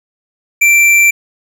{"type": "tone with hard clipping", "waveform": "sine", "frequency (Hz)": 2349, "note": "D7", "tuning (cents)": 0, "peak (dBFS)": -7, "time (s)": [0.61, 1.11], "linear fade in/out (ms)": 10, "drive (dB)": 11, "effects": []}